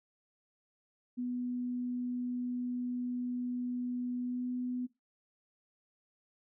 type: tone with pitch glide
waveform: sine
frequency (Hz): 246.8 to 249.1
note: B3 to B3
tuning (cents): -1 to +15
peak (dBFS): -33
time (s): 1.17-4.87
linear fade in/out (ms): 20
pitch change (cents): +16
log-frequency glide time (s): 4.2-4.5
effects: noise-tail reverb RT60 0.2 s tail -17 dB re dry